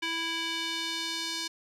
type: tone with band-pass filter sweep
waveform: square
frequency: 329.6 Hz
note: E4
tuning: in tune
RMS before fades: -33 dBFS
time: 0.02-1.48 s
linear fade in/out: 10 ms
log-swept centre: 2700 to 4700 Hz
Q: 1.7
effects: none